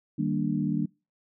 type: chord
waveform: sine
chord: Eb major seventh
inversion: none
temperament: equal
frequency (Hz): 155.56 / 196 / 233.1 / 293.7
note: Eb3 / G3 / Bb3 / D4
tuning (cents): 0 / 0 / 0 / 0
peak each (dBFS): -30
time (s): 0.18-0.86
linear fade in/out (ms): 10
effects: noise-tail reverb RT60 0.3 s tail -26 dB re dry